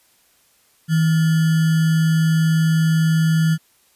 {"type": "tone with sample-and-hold", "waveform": "sine", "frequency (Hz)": 160.9, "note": "E3", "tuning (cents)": -42, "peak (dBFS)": -13, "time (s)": [0.88, 3.58], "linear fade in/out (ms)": 50, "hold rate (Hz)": 1575, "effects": ["white hiss -58 dBFS RMS until 3.95 s", "resampled to 32000 Hz"]}